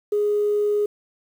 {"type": "tone", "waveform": "sine", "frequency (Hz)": 415.3, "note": "G#4", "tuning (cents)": 0, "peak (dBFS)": -17, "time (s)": [0.12, 0.86], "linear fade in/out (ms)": 5, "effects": ["tanh soft clip ceiling -13 dBFS", "8-bit"]}